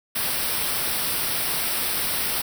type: band-stop noise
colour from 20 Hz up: white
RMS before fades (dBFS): -25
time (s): 0.15-2.42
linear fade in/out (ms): 10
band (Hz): 5700 to 8200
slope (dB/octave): 96
effects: none